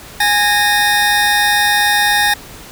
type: tone pair together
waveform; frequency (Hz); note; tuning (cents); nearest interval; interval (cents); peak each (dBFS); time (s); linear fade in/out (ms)
25% pulse; 827 / 1840; G#5 / A#6; -8 / -23; octave + major second; 1385; -10; 0.2-2.34; 5
effects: pink hiss -35 dBFS RMS until 2.71 s